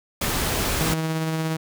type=noise; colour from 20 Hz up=pink; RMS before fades=-24 dBFS; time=0.21-0.94 s; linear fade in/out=5 ms
type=tone with tremolo; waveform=sawtooth; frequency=160 Hz; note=D#3; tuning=49 cents sharp; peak=-18 dBFS; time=0.8-1.57 s; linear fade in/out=10 ms; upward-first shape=sine; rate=17 Hz; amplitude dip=25%
effects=none